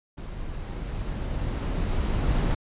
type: noise with level ramp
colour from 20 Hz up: brown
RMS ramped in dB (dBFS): -36 to -22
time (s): 0.17-2.55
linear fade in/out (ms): 10
effects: resampled to 8000 Hz